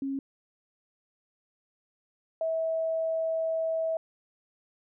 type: tone pair in turn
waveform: sine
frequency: 272.7 / 648.6 Hz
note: C#4 / E5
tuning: -28 / -28 cents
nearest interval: octave + minor third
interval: 1500 cents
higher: second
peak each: -29 / -26 dBFS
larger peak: second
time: 0.02-0.19 / 2.41-3.97 s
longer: second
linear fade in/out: 2 ms
effects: none